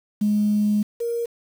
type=tone pair in turn; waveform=sine; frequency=209 / 469.2 Hz; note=G#3 / A#4; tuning=+11 / +11 cents; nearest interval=octave + major second; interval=1400 cents; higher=second; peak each=-16 / -22 dBFS; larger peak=first; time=0.21-0.83 / 1-1.26 s; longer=first; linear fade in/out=10 ms; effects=tanh soft clip ceiling -12 dBFS + 7-bit